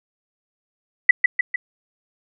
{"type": "tone with echo", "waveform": "sine", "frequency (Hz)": 1976, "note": "B6", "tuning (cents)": 0, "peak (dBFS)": -4, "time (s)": [1.09, 1.11], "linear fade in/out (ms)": 5, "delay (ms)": 150, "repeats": 3, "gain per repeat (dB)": -5, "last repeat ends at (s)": 1.56, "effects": []}